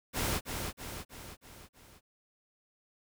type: noise with echo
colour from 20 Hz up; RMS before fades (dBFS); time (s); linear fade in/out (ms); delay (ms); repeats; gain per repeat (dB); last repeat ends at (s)
pink; -32; 0.13-0.41; 50; 320; 5; -5; 2.01
effects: none